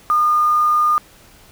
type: tone with quantisation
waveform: sine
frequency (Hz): 1217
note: D#6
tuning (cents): -39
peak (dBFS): -12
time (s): 0.1-0.98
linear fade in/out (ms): 0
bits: 6
effects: pink hiss -47 dBFS RMS until 1.51 s